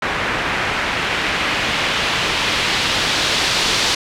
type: noise with low-pass filter sweep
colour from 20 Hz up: white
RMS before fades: -19 dBFS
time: 0.02-3.95 s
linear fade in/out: 5 ms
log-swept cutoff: 1900 to 4500 Hz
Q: 1.2
effects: none